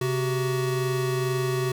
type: tone pair together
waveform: square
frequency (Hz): 132.61 / 375.6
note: C3 / F#4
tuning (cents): +24 / +26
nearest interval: octave + tritone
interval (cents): 1802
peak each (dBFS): -27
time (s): 0.01-1.72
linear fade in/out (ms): 5
effects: none